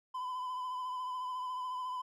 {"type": "tone with vibrato", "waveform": "triangle", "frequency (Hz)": 1010, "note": "B5", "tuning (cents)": 39, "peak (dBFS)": -34, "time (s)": [0.14, 2.02], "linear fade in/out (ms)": 10, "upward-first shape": "triangle", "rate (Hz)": 14, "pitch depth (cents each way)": 37, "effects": []}